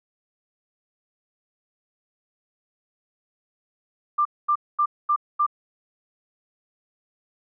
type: tone bursts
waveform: sine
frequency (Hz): 1188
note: D6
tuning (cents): +20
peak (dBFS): -17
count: 5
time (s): 4.18-5.465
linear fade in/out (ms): 10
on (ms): 73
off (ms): 230
effects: none